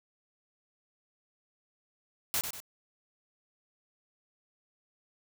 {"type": "noise with echo", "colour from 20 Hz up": "white", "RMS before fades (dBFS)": -30, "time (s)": [2.34, 2.41], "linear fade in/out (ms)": 0, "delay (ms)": 96, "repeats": 2, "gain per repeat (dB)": -7, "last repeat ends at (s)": 2.602, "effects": []}